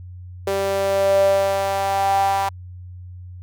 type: tone with high-pass filter sweep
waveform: sawtooth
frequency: 196 Hz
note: G3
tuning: in tune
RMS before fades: -19 dBFS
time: 0.47-2.49 s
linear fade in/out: 5 ms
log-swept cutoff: 470 to 860 Hz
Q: 9.3
effects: added 90 Hz sine -34 dBFS peak until 3.42 s